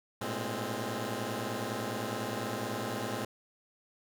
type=tone cluster; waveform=10% pulse; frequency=109.4 / 119.3 / 206.8 / 263.1 Hz; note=A2 / A#2 / G#3 / C4; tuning=-9 / +41 / -7 / +10 cents; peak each=-31 dBFS; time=0.21-3.25 s; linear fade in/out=5 ms; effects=none